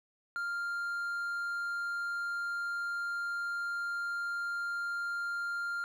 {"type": "tone", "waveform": "triangle", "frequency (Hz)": 1396.9, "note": "F6", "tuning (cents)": 0, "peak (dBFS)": -31, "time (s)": [0.36, 5.84], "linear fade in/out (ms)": 0, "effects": []}